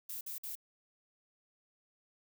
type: noise bursts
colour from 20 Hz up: violet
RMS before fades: -42 dBFS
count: 3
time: 0.09-0.554 s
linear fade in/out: 5 ms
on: 120 ms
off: 52 ms
effects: none